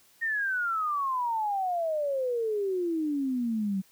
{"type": "exponential sweep", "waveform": "sine", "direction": "down", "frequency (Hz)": [1864.7, 187.3], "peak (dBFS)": -26, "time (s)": [0.21, 3.82], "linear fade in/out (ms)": 20, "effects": ["white hiss -61 dBFS RMS until 3.91 s"]}